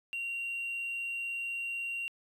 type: tone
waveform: triangle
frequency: 2758 Hz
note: F7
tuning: 22 cents flat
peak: -31 dBFS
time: 0.13-2.08 s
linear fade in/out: 0 ms
effects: tanh soft clip ceiling -29 dBFS